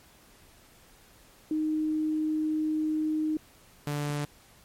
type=tone pair in turn; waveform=sine / sawtooth; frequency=310 / 146.3 Hz; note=D#4 / D3; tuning=-6 / -6 cents; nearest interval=octave + minor second; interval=1300 cents; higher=first; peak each=-25 dBFS; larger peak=neither; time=1.51-3.37 / 3.87-4.25 s; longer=first; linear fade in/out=2 ms; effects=pink hiss -57 dBFS RMS until 4.64 s + MP3 64 kbps